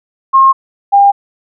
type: tone pair in turn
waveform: sine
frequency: 1072 / 801.7 Hz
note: C6 / G5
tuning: +42 / +39 cents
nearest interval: perfect fourth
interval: 503 cents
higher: first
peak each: -3 dBFS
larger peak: neither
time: 0.33-0.53 / 0.92-1.12 s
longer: neither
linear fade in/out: 20 ms
effects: none